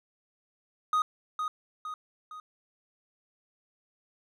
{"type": "tone with echo", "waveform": "triangle", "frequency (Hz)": 1246, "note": "D#6", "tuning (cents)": 2, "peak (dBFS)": -21, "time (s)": [0.93, 1.02], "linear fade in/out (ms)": 2, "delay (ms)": 460, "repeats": 3, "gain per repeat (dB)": -6, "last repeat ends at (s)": 2.4, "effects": []}